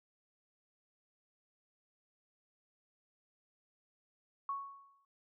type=tone with exponential decay; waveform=sine; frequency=1108.7 Hz; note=C#6; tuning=in tune; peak=-33 dBFS; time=4.49-5.05 s; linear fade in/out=2 ms; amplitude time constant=120 ms; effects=none